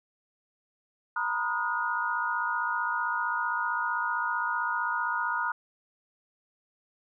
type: chord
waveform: sine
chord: B major seventh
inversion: third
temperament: equal with one note detuned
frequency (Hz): 932.3 / 987.8 / 1244.5 / 1442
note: A#5 / B5 / D#6 / F#6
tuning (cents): 0 / 0 / 0 / -45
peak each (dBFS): -33 / -34 / -33 / -30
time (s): 1.16-5.52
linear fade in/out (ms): 5
effects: none